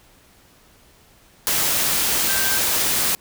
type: tone in noise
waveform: sine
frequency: 1567 Hz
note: G6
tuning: 1 cent flat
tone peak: -26 dBFS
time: 2.29-2.58 s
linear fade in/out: 0 ms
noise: white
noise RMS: -20 dBFS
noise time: 1.47-3.15 s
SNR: -9 dB
effects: pink hiss -53 dBFS RMS until 3.2 s